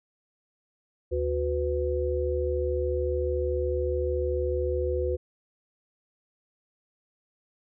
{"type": "tone cluster", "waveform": "sine", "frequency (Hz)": [75.1, 366.3, 500], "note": ["D2", "F#4", "B4"], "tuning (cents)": [39, -17, 21], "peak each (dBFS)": -29, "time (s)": [1.11, 5.17], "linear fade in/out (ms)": 20, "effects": []}